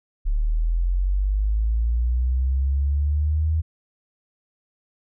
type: linear sweep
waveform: sine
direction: up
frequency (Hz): 35.66 to 80.3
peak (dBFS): -18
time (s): 0.25-3.62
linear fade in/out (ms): 20
effects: none